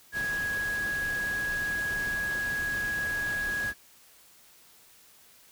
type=tone in noise; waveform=sine; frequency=1661.2 Hz; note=G#6; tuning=in tune; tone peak=-28 dBFS; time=0.12-3.74 s; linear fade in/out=50 ms; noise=pink; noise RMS=-40 dBFS; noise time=0.12-3.74 s; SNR=+9 dB; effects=white hiss -57 dBFS RMS until 5.51 s